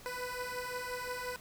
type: beating tone pair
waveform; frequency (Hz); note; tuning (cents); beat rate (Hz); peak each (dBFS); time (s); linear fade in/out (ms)
15% pulse; 493.9 / 499.6; B4 / B4; 0 / +20; 5.7; -35 / -33; 0.06-1.36; 0
effects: pink hiss -54 dBFS RMS until 1.4 s